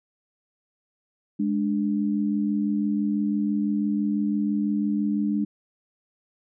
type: tone pair together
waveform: sine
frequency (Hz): 207.7 / 293.7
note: G#3 / D4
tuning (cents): 0 / 0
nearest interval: tritone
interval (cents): 600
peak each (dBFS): -23 / -26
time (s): 1.39-5.45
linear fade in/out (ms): 10
effects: none